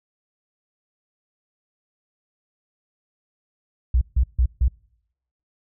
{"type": "tone bursts", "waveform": "sine", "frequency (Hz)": 61.5, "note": "B1", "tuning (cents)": -7, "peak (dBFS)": -14, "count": 4, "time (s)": [3.94, 4.682], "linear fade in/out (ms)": 5, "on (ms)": 73, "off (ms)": 150, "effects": ["noise-tail reverb RT60 0.8 s tail -26 dB re dry"]}